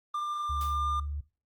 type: tone with pitch glide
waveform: triangle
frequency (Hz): 1193 to 1201.3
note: D6 to D6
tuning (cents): +27 to +39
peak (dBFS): -27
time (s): 0.14-1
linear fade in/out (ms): 5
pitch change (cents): +12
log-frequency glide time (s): 0.62-0.86
type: tone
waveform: sine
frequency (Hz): 72.7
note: D2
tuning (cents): -17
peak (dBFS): -32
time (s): 0.49-1.21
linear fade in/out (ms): 10
type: noise with exponential decay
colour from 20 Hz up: white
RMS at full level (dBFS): -43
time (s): 0.61-0.91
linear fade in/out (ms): 0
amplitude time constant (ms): 64
effects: noise-tail reverb RT60 0.3 s tail -18 dB re dry + Opus 24 kbps